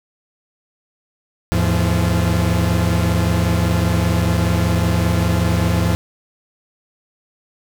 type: tone cluster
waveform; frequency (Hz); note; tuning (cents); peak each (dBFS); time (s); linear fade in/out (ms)
45% pulse; 81.9 / 107 / 172.7; E2 / A2 / F3; -11 / -48 / -19; -19; 1.52-5.95; 0
effects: none

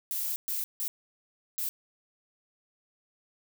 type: noise bursts at uneven times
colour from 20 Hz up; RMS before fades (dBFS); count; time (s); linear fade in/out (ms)
violet; -32; 4; 0.11-0.36 / 0.48-0.64 / 0.8-0.88 / 1.58-1.69; 0
effects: none

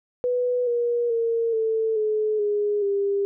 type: tone with pitch steps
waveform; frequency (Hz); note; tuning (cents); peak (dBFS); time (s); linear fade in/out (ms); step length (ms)
sine; 493.9 / 476.8 / 460.3 / 444.4 / 429 / 414.1 / 399.8; B4 / A#4 / A#4 / A4 / A4 / G#4 / G4; 0 / +39 / -22 / +17 / -44 / -5 / +34; -20; 0.24-3.25; 0; 430
effects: none

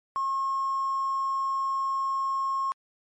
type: tone with hard clipping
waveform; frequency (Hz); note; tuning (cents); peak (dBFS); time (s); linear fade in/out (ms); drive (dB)
triangle; 1080; C#6; -45; -25; 0.16-2.72; 0; 3
effects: MP3 48 kbps

